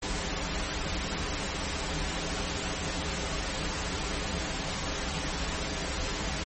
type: noise with comb filter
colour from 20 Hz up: pink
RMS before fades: -32 dBFS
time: 0.02-6.44 s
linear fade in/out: 10 ms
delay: 8.5 ms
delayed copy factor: -0.75
effects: MP3 32 kbps